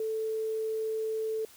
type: tone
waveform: sine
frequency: 440 Hz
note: A4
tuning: in tune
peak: -29 dBFS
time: 0-1.45 s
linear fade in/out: 2 ms
effects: white hiss -55 dBFS RMS until 1.56 s